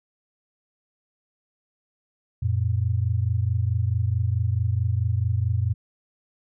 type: tone pair together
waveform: sine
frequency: 90.7 / 115.3 Hz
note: F#2 / A#2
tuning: -34 / -19 cents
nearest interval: major third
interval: 415 cents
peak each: -23 dBFS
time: 2.42-5.74 s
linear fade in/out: 10 ms
effects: none